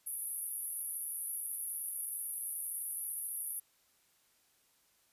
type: band-pass noise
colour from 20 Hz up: white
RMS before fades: -40 dBFS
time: 0.06-3.6 s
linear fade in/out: 10 ms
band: 10000 to 12000 Hz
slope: 96 dB/octave
effects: white hiss -71 dBFS RMS until 5.12 s + resampled to 32000 Hz